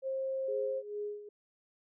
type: tone with pitch glide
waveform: sine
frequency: 532 to 528.9 Hz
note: C5 to C5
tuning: +29 to +19 cents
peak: -32 dBFS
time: 0.02-0.83 s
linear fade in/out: 50 ms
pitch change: -10 cents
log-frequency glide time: 0.36-0.67 s
type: tone with tremolo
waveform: sine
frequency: 415.3 Hz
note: G#4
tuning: in tune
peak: -34 dBFS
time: 0.48-1.29 s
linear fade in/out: 5 ms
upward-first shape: sine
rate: 2.3 Hz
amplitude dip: 75%
effects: none